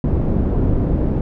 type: low-pass noise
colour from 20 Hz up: pink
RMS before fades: -17 dBFS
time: 0.04-1.21 s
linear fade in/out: 2 ms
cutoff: 340 Hz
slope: 12 dB/octave
effects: none